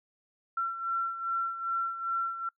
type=beating tone pair; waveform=sine; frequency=1355 / 1357.5 Hz; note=E6 / F6; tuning=+47 / -50 cents; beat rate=2.5 Hz; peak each=-30 / -36 dBFS; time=0.57-2.49 s; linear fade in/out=5 ms; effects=noise-tail reverb RT60 0.1 s tail -23 dB re dry